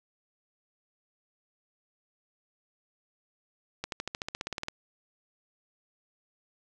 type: accelerating click train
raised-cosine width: 0.2 ms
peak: -16 dBFS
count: 14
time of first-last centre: 3.84-4.684 s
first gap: 82 ms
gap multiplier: 0.96
effects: none